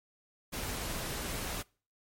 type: noise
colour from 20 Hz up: pink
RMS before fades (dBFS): -37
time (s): 0.52-1.63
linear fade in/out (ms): 20
effects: noise-tail reverb RT60 0.4 s tail -25 dB re dry + MP3 64 kbps